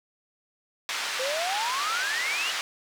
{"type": "band-pass noise", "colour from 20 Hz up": "pink", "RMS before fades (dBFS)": -31, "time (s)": [0.89, 2.61], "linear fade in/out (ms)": 0, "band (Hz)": [1300, 5600], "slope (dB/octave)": 12}
{"type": "exponential sweep", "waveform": "sine", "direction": "up", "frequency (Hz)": [501, 2960], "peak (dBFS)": -28, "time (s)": [1.19, 2.51], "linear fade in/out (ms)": 10}
{"effects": []}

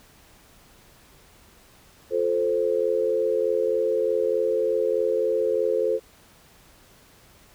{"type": "chord", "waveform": "sine", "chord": "F major", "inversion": "none", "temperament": "equal with one note detuned", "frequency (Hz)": [355.3, 440, 523.3], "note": ["F4", "A4", "C5"], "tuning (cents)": [30, 0, 0], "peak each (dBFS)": [-29, -23, -24], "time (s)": [2.1, 6], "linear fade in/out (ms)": 50, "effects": ["pink hiss -54 dBFS RMS until 7.54 s"]}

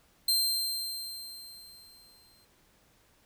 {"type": "tone with exponential decay", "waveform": "sawtooth", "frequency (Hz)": 4152, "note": "C8", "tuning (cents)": -14, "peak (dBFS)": -20, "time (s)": [0.28, 2.45], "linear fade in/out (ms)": 5, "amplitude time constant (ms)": 470, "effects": ["pink hiss -65 dBFS RMS until 3.25 s"]}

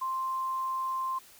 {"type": "tone", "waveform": "sine", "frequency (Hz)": 1050, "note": "C6", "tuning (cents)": 6, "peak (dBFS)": -29, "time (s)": [0.01, 1.19], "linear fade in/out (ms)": 10, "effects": ["white hiss -55 dBFS RMS until 1.39 s"]}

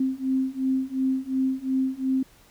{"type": "beating tone pair", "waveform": "sine", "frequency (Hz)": [261.6, 264.4], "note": ["C4", "C4"], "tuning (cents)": [0, 18], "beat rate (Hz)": 2.8, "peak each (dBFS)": [-26, -25], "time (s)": [0, 2.23], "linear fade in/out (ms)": 5, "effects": ["pink hiss -56 dBFS RMS until 2.5 s"]}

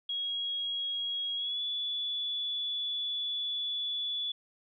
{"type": "tone with pitch glide", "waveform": "sine", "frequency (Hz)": [3301, 3437], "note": ["G#7", "A7"], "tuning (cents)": [-11, -41], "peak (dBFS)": -31, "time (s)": [0.09, 4.32], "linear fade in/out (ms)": 5, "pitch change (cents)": 70, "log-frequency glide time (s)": [1.36, 1.61], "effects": []}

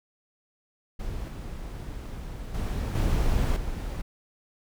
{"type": "noise with level steps", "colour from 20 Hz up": "brown", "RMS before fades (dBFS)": [-34, -36, -29, -24, -32], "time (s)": [0.99, 4.02], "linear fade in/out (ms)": 10, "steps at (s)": [1.28, 2.54, 2.95, 3.56], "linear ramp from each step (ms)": 5, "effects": []}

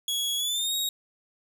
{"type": "tone with pitch glide", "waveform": "sawtooth", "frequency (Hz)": [3344, 3775], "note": ["G#7", "A#7"], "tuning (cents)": [11, 21], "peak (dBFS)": -23, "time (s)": [0.08, 0.89], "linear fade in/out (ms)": 2, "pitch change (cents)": 210, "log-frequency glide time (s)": [0.37, 0.74], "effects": []}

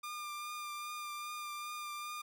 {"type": "tone with vibrato", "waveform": "sawtooth", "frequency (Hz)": 1200, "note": "D6", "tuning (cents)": 37, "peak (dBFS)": -37, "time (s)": [0.03, 2.22], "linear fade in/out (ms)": 10, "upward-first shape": "triangle", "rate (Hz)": 2.5, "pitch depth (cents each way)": 22, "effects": []}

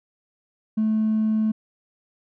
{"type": "tone with hard clipping", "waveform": "sine", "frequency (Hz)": 217.7, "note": "A3", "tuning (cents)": -18, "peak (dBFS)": -19, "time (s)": [0.77, 1.52], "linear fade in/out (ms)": 10, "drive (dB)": 1, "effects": []}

